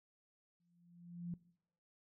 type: tone with exponential growth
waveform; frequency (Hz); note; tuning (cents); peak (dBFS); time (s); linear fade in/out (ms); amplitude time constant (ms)
sine; 173.3; F3; -13; -38; 0.6-1.34; 2; 160
effects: noise-tail reverb RT60 0.7 s tail -21 dB re dry